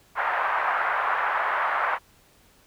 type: band-pass noise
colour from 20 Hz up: pink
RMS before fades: -25 dBFS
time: 0.15-1.99 s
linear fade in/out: 50 ms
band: 790 to 1700 Hz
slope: 24 dB/octave
effects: pink hiss -58 dBFS RMS until 2.66 s